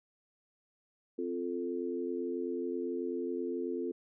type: chord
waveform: sine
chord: F major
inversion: second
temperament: equal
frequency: 261.6 / 349.2 / 440 Hz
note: C4 / F4 / A4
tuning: 0 / 0 / 0 cents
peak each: -38 / -36 / -38 dBFS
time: 1.18-3.92 s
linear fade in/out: 10 ms
effects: none